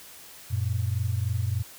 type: tone pair together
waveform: sine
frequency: 92.5 / 115.84 Hz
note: F#2 / A#2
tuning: 0 / -10 cents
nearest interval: major third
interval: 390 cents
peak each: -27 dBFS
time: 0.5-1.63 s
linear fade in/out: 20 ms
effects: white hiss -47 dBFS RMS until 1.78 s

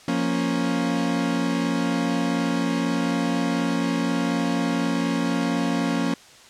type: chord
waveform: 40% pulse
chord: Bb minor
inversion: second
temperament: equal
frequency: 174.61 / 233.1 / 277.2 Hz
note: F3 / Bb3 / Db4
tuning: 0 / 0 / 0 cents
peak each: -26 / -25 / -24 dBFS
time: 0.08-6.14 s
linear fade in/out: 2 ms
effects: white hiss -48 dBFS RMS until 6.49 s + low-pass 7000 Hz 12 dB/octave

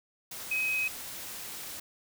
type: tone in noise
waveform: sine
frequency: 2534 Hz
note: D#7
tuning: 31 cents sharp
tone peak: -27 dBFS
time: 0.51-0.88 s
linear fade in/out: 5 ms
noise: white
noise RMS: -41 dBFS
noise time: 0.31-1.8 s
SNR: +11 dB
effects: none

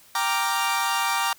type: chord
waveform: sawtooth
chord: G minor seventh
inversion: none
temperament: equal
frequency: 784 / 932.3 / 1174.7 / 1396.9 Hz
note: G5 / Bb5 / D6 / F6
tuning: 0 / 0 / 0 / 0 cents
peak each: -25 / -22 / -23 / -28 dBFS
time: 0.15-1.33 s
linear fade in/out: 2 ms
effects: white hiss -53 dBFS RMS until 1.38 s

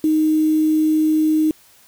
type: tone with quantisation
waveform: sine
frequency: 311.1 Hz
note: D#4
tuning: in tune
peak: -13 dBFS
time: 0.04-1.51 s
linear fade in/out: 2 ms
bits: 6
effects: white hiss -51 dBFS RMS until 1.87 s

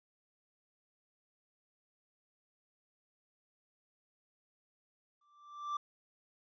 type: tone with exponential growth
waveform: triangle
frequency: 1174.7 Hz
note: D6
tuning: in tune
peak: -30 dBFS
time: 5.21-5.77 s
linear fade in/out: 5 ms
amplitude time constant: 120 ms
effects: resampled to 16000 Hz

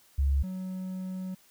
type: tone pair in turn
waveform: sine / triangle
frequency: 69.3 / 186.24 Hz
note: C#2 / F#3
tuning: 0 / +12 cents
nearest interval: octave + perfect fourth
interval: 1712 cents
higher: second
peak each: -22 / -31 dBFS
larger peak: first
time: 0.18-0.43 / 0.43-1.35 s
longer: second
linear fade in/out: 10 ms
effects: white hiss -61 dBFS RMS until 1.5 s

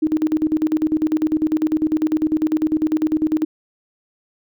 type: tone with tremolo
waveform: sine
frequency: 311.1 Hz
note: D#4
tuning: in tune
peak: -13 dBFS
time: 0.02-3.45 s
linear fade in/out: 10 ms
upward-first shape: square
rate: 10 Hz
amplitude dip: 80%
effects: none

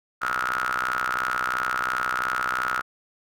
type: ring-modulated tone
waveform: sawtooth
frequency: 62.9 Hz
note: B1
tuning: 32 cents sharp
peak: -17 dBFS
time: 0.21-2.82 s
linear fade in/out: 20 ms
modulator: 1360 Hz
effects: none

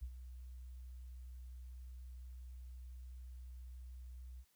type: tone with ADSR envelope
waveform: sine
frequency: 62.3 Hz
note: B1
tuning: 16 cents sharp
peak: -39 dBFS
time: 0.01-4.45 s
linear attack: 20 ms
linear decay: 64 ms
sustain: -9 dB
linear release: 56 ms
effects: white hiss -75 dBFS RMS until 4.55 s

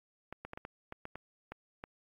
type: clicks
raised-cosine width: 0.5 ms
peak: -27 dBFS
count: 10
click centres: 0.326 / 0.45 / 0.534 / 0.575 / 0.651 / 0.924 / 1.054 / 1.156 / 1.52 / 1.839 s
effects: AAC 64 kbps

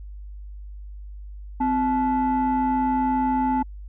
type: tone pair together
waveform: sine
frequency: 258.3 / 867.3 Hz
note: C4 / A5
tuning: -22 / -25 cents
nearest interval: octave + major sixth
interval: 2097 cents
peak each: -20 dBFS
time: 1.6-3.63 s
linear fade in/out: 10 ms
effects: tanh soft clip ceiling -16 dBFS + added 50 Hz sine -35 dBFS peak until 3.88 s

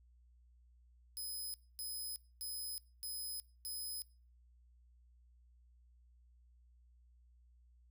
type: tone bursts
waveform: 5% pulse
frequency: 5060 Hz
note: D#8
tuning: 28 cents sharp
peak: -36 dBFS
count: 5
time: 1.17-4.02 s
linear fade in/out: 0 ms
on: 370 ms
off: 250 ms
effects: noise-tail reverb RT60 0.4 s tail -21 dB re dry + added 60 Hz sine -63 dBFS peak until 7.9 s

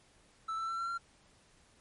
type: tone with pitch steps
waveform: triangle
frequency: 1318.5 / 1332.3 / 1346.2 / 1360.3 / 1374.5 Hz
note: E6 / E6 / E6 / F6 / F6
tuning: 0 / +18 / +36 / -46 / -28 cents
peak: -32 dBFS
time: 0.48-0.98 s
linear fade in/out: 10 ms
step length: 100 ms
effects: pink hiss -65 dBFS RMS until 1.8 s + MP3 48 kbps

